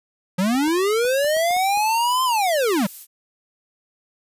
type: linear two-way sweep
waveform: square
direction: up then down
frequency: 174.61 to 1046.5 to 174.61 Hz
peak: -18 dBFS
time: 0.38-2.87 s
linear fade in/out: 10 ms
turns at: 2.24 s
type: clicks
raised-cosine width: 1 ms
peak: -26 dBFS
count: 8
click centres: 0.55 / 0.679 / 1.051 / 1.246 / 1.367 / 1.508 / 1.566 / 1.774 s
type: noise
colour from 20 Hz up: violet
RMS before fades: -35 dBFS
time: 1.03-3.07 s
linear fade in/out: 50 ms
effects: resampled to 32000 Hz